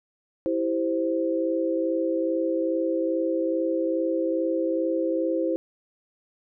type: chord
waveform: sine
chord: C major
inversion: first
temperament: equal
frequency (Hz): 329.6 / 392 / 523.3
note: E4 / G4 / C5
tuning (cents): 0 / 0 / 0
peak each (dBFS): -25 / -31 / -26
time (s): 0.46-5.56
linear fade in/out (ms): 0
effects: none